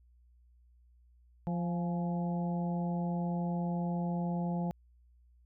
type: harmonic tone with a mistuned harmonic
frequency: 174.1 Hz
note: F3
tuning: 5 cents flat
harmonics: 1 / 2 / 3 / 4 / 5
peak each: -31 / -45 / -44 / -43 / -44 dBFS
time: 1.47-4.71 s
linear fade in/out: 0 ms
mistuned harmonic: 5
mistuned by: -44 cents
effects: added 60 Hz sine -60 dBFS peak until 5.45 s